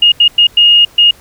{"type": "tone bursts at uneven times", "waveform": "sine", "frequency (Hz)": 2855, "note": "F7", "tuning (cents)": 37, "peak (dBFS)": -3, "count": 5, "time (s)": [[0.02, 0.12], [0.2, 0.28], [0.38, 0.47], [0.57, 0.85], [0.98, 1.11]], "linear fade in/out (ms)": 5, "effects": ["pink hiss -42 dBFS RMS until 1.2 s"]}